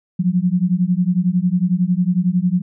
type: beating tone pair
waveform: sine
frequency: 174.4 / 185.4 Hz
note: F3 / F#3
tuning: -2 / +4 cents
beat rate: 11 Hz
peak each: -17 dBFS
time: 0.19-2.62 s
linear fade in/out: 10 ms
effects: none